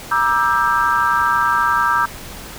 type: chord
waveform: sine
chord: E half-diminished seventh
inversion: second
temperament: just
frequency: 949.3 / 1186.7 / 1318.5 / 1582.2 Hz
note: Bb5 / D6 / E6 / G6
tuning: +31 / +18 / 0 / +16 cents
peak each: -19 dBFS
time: 0.11-2.06 s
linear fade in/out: 10 ms
effects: pink hiss -34 dBFS RMS until 2.58 s